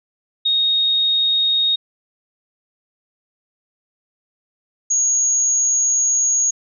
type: tone pair in turn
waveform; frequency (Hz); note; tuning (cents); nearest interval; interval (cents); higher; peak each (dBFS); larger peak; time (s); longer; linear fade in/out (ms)
sine; 3729 / 6644; A#7 / G#8; 0 / 0; minor seventh; 1000; second; -14; neither; 0.45-1.76 / 4.9-6.51; second; 10
effects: none